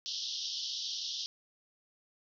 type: band-pass noise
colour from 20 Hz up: white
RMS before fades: -38 dBFS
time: 0.06-1.26 s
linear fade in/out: 0 ms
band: 3000 to 5800 Hz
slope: 96 dB/octave
effects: none